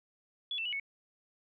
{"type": "tone with pitch steps", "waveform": "sine", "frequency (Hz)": [3402, 2672, 2933, 2210], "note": ["G#7", "E7", "F#7", "C#7"], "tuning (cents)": [41, 23, -16, -6], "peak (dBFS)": -33, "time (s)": [0.51, 0.798], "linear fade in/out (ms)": 2, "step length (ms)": 72, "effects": []}